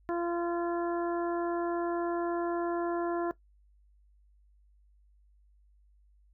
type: harmonic tone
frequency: 343.6 Hz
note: F4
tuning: 28 cents flat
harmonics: 1 / 2 / 3 / 4 / 5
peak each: -30 / -36 / -40 / -42 / -44 dBFS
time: 0.09-3.31 s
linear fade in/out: 0 ms
effects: noise-tail reverb RT60 0.1 s tail -17 dB re dry + added 50 Hz sine -60 dBFS peak until 6.33 s